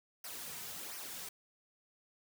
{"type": "noise with flanger", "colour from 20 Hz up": "white", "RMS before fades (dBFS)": -45, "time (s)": [0.24, 1.29], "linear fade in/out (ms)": 5, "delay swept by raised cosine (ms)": [0.26, 3.66], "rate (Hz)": 1.4, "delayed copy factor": -0.65, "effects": []}